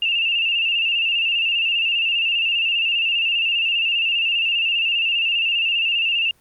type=tone with vibrato; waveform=sine; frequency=2738 Hz; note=F7; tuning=35 cents flat; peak=-17 dBFS; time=0.02-6.31 s; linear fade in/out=2 ms; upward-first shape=square; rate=15 Hz; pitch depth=47 cents each way; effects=pink hiss -58 dBFS RMS until 6.4 s + Opus 32 kbps